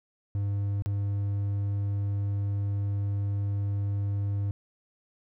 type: tone with dropouts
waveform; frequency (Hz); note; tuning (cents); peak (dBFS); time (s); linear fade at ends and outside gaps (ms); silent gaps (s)
triangle; 100.6; G2; +45; -24; 0.35-4.51; 0; 0.822-0.86
effects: none